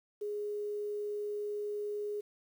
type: tone with quantisation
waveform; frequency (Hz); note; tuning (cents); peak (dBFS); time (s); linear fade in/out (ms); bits
sine; 415.3; G#4; 0; -34; 0.21-2.21; 10; 10
effects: none